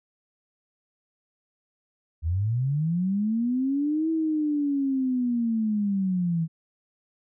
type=linear two-way sweep; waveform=sine; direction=up then down; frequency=75.2 to 325.3 to 159.8 Hz; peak=-22 dBFS; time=2.22-6.48 s; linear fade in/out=50 ms; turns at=4.1 s; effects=none